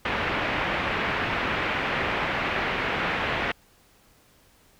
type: low-pass noise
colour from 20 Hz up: white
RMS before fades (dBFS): -27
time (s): 0.05-3.52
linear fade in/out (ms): 5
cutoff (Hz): 2500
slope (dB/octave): 24
effects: pink hiss -59 dBFS RMS until 4.79 s